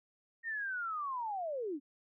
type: linear sweep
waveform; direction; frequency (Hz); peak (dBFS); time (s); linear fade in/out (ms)
sine; down; 1864.7 to 260; -35; 0.43-1.8; 50
effects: none